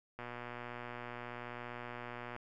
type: click train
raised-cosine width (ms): 0.5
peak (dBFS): -29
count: 264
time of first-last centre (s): 0.19-2.364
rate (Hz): 121
effects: none